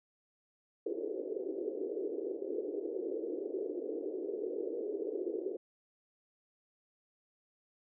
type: band-pass noise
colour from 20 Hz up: white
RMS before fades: -38 dBFS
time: 0.86-5.57 s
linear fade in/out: 5 ms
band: 330 to 460 Hz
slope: 48 dB/octave
effects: none